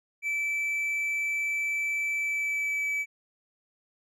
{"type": "tone with pitch glide", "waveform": "triangle", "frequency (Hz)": [2318, 2297], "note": ["D7", "D7"], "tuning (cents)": [-23, -39], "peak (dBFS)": -25, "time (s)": [0.22, 3.06], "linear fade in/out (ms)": 50, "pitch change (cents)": -16, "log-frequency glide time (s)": [2.16, 2.89], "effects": []}